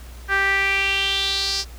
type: tone with band-pass filter sweep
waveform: sawtooth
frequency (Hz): 392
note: G4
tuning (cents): 0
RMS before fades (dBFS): -21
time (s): 0.28-1.65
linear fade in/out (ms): 50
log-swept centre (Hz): 1600 to 5200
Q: 4.7
effects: added 60 Hz sine -36 dBFS peak until 1.78 s + pink hiss -46 dBFS RMS until 1.78 s